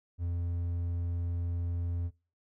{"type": "tone", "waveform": "triangle", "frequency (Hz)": 86.3, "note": "F2", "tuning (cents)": -20, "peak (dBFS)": -28, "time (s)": [0.18, 2.11], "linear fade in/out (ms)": 50, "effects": ["noise-tail reverb RT60 0.4 s tail -24 dB re dry"]}